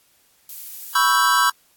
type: noise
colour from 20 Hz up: violet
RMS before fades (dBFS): -34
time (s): 0.49-1.16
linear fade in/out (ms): 2
type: chord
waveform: square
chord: C# half-diminished seventh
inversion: third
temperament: equal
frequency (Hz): 987.8 / 1108.7 / 1318.5 / 1568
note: B5 / C#6 / E6 / G6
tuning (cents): 0 / 0 / 0 / 0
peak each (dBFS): -21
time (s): 0.95-1.5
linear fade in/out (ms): 5
effects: white hiss -59 dBFS RMS until 1.76 s + AAC 64 kbps